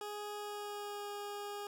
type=tone with pitch glide; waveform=20% pulse; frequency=415.3 to 409.8 Hz; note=G#4 to G#4; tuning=0 to -23 cents; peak=-36 dBFS; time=0.01-1.67 s; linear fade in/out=2 ms; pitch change=-23 cents; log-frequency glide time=0.35-1.09 s; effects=none